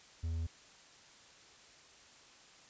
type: tone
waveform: triangle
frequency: 82.1 Hz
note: E2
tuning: 6 cents flat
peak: -32 dBFS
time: 0.23-0.47 s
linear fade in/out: 10 ms
effects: white hiss -59 dBFS RMS until 2.69 s + resampled to 16000 Hz